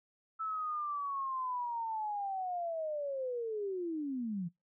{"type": "linear sweep", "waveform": "sine", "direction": "down", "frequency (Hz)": [1318.5, 164.81], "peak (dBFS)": -34, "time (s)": [0.39, 4.49], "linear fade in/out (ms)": 20, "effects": ["noise-tail reverb RT60 0.2 s tail -24 dB re dry"]}